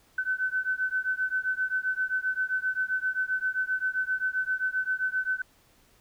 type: beating tone pair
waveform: sine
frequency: 1514 / 1521.6 Hz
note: F#6 / F#6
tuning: +39 / +48 cents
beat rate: 7.6 Hz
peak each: -29 dBFS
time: 0.18-5.42 s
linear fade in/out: 5 ms
effects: pink hiss -62 dBFS RMS until 6 s